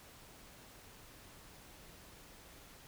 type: silence
effects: pink hiss -57 dBFS RMS until 2.87 s